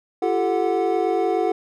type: tone cluster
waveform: triangle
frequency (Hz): 343 / 390 / 439.5 / 735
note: F4 / G4 / A4 / F#5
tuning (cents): -31 / -9 / -2 / -12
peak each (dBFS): -22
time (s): 0.22-1.52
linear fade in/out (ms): 5
effects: none